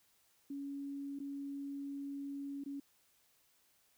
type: tone with dropouts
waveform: sine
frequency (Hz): 279.9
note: C#4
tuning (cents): +17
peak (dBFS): -40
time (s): 0.5-2.8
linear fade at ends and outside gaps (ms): 5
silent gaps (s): 1.19-1.2 / 2.639-2.66
effects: white hiss -72 dBFS RMS until 3.97 s